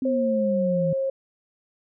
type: exponential sweep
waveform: sine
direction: down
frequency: 263.3 to 160.5 Hz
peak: -23 dBFS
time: 0.02-0.93 s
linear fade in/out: 2 ms
type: tone with pitch glide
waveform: sine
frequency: 533 to 537.6 Hz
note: C5 to C5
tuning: +32 to +47 cents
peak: -22 dBFS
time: 0.05-1.1 s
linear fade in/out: 5 ms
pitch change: +15 cents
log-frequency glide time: 0.17-0.62 s
effects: none